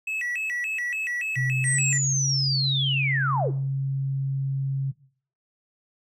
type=tone with vibrato; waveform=triangle; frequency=2244 Hz; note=C#7; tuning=21 cents sharp; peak=-25 dBFS; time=0.07-1.98 s; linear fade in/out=5 ms; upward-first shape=square; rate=3.5 Hz; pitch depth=250 cents each way
type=tone with pitch glide; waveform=sine; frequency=130 to 135.99 Hz; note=C3 to C#3; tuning=-11 to -33 cents; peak=-23 dBFS; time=1.36-4.92 s; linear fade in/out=20 ms; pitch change=+78 cents; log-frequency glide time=1.6-1.76 s
type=linear sweep; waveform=sine; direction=down; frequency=8610 to 254.9 Hz; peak=-23 dBFS; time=1.63-3.52 s; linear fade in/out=50 ms
effects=noise-tail reverb RT60 0.5 s tail -18 dB re dry